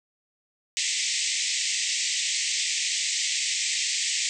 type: band-pass noise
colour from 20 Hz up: white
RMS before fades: -27 dBFS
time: 0.77-4.29 s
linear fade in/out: 0 ms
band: 1900 to 8100 Hz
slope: 96 dB/octave
effects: none